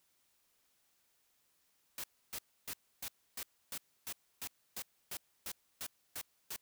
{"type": "noise bursts", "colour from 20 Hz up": "white", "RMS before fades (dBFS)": -42, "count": 14, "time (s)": [1.98, 6.562], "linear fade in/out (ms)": 2, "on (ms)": 58, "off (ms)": 290, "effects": ["white hiss -75 dBFS RMS until 6.61 s"]}